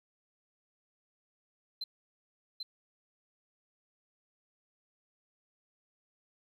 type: tone with echo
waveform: sine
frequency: 4096 Hz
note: C8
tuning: 38 cents flat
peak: -33 dBFS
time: 1.81-1.84 s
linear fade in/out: 5 ms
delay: 790 ms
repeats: 1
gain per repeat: -3 dB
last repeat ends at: 2.63 s
effects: tanh soft clip ceiling -32 dBFS + 12-bit